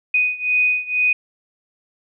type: beating tone pair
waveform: sine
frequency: 2489 / 2491.1 Hz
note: D#7 / D#7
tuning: 0 / +1 cents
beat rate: 2.1 Hz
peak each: -18 / -20 dBFS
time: 0.14-1.13 s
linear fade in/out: 5 ms
effects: none